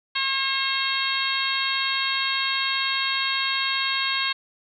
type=harmonic tone; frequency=539 Hz; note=C#5; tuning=49 cents flat; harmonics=2 / 3 / 4 / 5 / 6 / 7 / 8; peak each=-30 / -30 / -30 / -30 / -30 / -30 / -30 dBFS; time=0.15-4.33 s; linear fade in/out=10 ms; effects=none